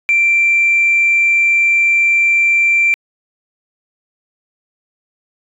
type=tone; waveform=sine; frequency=2354 Hz; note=D7; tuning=3 cents sharp; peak=-8 dBFS; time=0.09-2.94 s; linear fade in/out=0 ms; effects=tanh soft clip ceiling -5 dBFS